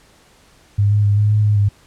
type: tone with pitch steps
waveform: sine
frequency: 101.8 / 104 / 102.1 / 104.6 / 105.9 / 104.7 / 101.7 Hz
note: G#2 / G#2 / G#2 / G#2 / G#2 / G#2 / G#2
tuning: -34 / +3 / -29 / +13 / +34 / +15 / -36 cents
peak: -11 dBFS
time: 0.78-1.69 s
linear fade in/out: 10 ms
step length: 130 ms
effects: pink hiss -51 dBFS RMS until 1.86 s + low-pass 10000 Hz 12 dB/octave